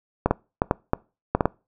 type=clicks; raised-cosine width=1 ms; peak=-4 dBFS; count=8; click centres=0.26 / 0.31 / 0.619 / 0.711 / 0.934 / 1.35 / 1.408 / 1.456 s; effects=noise-tail reverb RT60 0.3 s tail -24 dB re dry